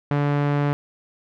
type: tone with low-pass filter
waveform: sawtooth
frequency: 144.5 Hz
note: D3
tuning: 28 cents flat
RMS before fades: -21 dBFS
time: 0.11-0.73 s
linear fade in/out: 0 ms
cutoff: 1900 Hz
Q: 0.77
effects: none